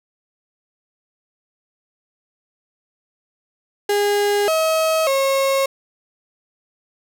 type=tone with pitch steps; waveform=35% pulse; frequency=409.2 / 639 / 543 Hz; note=G#4 / D#5 / C#5; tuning=-26 / +46 / -36 cents; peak=-14 dBFS; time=3.89-5.66 s; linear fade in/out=5 ms; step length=590 ms; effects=none